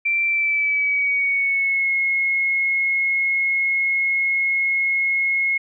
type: tone with pitch glide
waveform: sine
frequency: 2349 to 2167 Hz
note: D7 to C#7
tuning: 0 to -40 cents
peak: -17 dBFS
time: 0.05-5.58 s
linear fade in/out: 10 ms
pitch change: -140 cents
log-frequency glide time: 0.25-1.92 s
effects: none